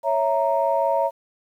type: chord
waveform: sine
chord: A# diminished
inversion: first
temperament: equal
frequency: 554.4 / 659.3 / 932.3 Hz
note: C#5 / E5 / A#5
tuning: 0 / 0 / 0 cents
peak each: -22 dBFS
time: 0.03-1.11 s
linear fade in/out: 50 ms
effects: tanh soft clip ceiling -8 dBFS + 9-bit